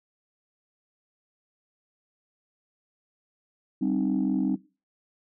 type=chord; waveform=sine; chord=C minor; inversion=second; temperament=equal with one note detuned; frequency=196 / 261.6 / 306.7 Hz; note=G3 / C4 / Eb4; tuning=0 / 0 / -25 cents; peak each=-27 / -25 / -27 dBFS; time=3.81-4.56 s; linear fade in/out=10 ms; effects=noise-tail reverb RT60 0.3 s tail -19 dB re dry + tanh soft clip ceiling -17 dBFS